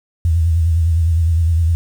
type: tone with vibrato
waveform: sine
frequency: 82.7 Hz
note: E2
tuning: 6 cents sharp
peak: -11 dBFS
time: 0.25-1.75 s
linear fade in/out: 0 ms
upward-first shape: sine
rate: 9.8 Hz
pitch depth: 75 cents each way
effects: 7-bit